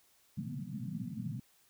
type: band-pass noise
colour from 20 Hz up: pink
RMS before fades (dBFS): -40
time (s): 0.37-1.4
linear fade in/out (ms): 5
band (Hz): 110 to 250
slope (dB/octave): 96
effects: white hiss -68 dBFS RMS until 1.69 s